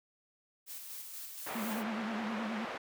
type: noise with tremolo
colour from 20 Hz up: blue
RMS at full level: -44 dBFS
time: 0.66-1.84 s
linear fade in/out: 50 ms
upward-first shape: square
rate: 4.2 Hz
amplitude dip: 30%
type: band-pass noise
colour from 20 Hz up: pink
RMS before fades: -41 dBFS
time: 1.46-2.78 s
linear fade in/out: 10 ms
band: 460 to 2100 Hz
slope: 12 dB/octave
type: tone with vibrato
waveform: triangle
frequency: 219.8 Hz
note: A3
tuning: 2 cents flat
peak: -34 dBFS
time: 1.55-2.65 s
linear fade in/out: 5 ms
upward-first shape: sine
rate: 9.5 Hz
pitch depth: 89 cents each way
effects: none